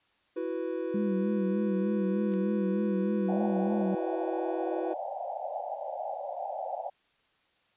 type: chord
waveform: triangle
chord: E suspended second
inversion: none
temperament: equal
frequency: 329.6 / 370 / 493.9 Hz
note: E4 / F#4 / B4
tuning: 0 / 0 / 0 cents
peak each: -33 dBFS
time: 0.36-4.94 s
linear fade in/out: 10 ms
type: tone with vibrato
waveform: sine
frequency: 200 Hz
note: G3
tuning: 35 cents sharp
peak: -27 dBFS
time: 0.94-3.95 s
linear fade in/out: 5 ms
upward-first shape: sine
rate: 3.3 Hz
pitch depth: 75 cents each way
type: clicks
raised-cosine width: 0.2 ms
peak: -39 / -33 dBFS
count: 2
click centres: 2.321 / 2.338 s
type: band-pass noise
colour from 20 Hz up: white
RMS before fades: -36 dBFS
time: 3.28-6.9 s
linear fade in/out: 10 ms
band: 550 to 830 Hz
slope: 96 dB/octave
effects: white hiss -69 dBFS RMS until 7.76 s + resampled to 8000 Hz